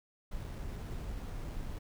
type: noise with sample-and-hold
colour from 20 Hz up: brown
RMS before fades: -40 dBFS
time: 0.31-1.79 s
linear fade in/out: 10 ms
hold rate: 7350 Hz
effects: none